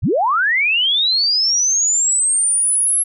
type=linear sweep; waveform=sine; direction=up; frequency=47.58 to 11175 Hz; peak=-13 dBFS; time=0.02-3.04 s; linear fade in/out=20 ms; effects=none